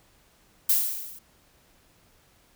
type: noise with level ramp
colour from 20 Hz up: violet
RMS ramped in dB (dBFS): -19 to -46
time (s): 0.69-1.19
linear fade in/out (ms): 5
effects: pink hiss -61 dBFS RMS until 2.55 s